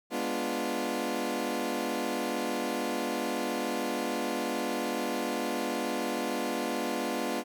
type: chord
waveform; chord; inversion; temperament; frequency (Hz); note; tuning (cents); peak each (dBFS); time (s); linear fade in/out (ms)
20% pulse; G# diminished seventh; none; equal; 207.7 / 246.9 / 293.7 / 349.2; G#3 / B3 / D4 / F4; 0 / 0 / 0 / 0; -33 / -29 / -31 / -30; 0.1-7.44; 50
effects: none